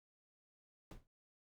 brown noise with exponential decay, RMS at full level -42 dBFS, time 0.91-1.07 s, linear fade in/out 1 ms, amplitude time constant 34 ms, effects none

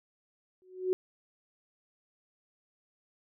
sine tone with exponential growth, 370 Hz, F#4, in tune, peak -22 dBFS, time 0.62-0.93 s, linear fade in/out 0 ms, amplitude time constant 66 ms, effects none

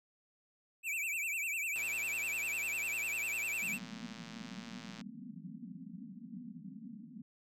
square tone with vibrato, 2489 Hz, D#7, in tune, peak -35 dBFS, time 0.83-3.79 s, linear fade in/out 50 ms, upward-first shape sine, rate 10 Hz, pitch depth 160 cents each way
click train, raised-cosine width 0.2 ms, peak -32 dBFS, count 375, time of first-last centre 1.76-5.012 s, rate 115 Hz
white band-pass noise, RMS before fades -48 dBFS, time 3.62-7.22 s, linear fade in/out 5 ms, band 160 to 260 Hz, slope 96 dB/octave
effects none

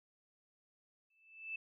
sine tone with exponential growth, 2637 Hz, E7, in tune, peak -37 dBFS, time 1.1-1.56 s, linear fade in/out 5 ms, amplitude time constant 100 ms, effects none

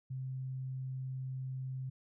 sine tone, 130.81 Hz, C3, in tune, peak -37 dBFS, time 0.1-1.9 s, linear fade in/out 10 ms, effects none

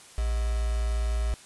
sine tone with quantisation, 57 Hz, A#1, 38 cents flat, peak -24 dBFS, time 0.18-1.34 s, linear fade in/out 0 ms, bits 6, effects white hiss -50 dBFS RMS until 1.45 s + resampled to 24000 Hz

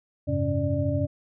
sine tone cluster, 90.4 / 103.5 / 135.7 / 281.3 / 592 Hz, F#2 / G#2 / C#3 / C#4 / D5, -40 / -5 / -36 / +26 / +14 cents, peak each -29 dBFS, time 0.27-1.07 s, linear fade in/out 20 ms, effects none

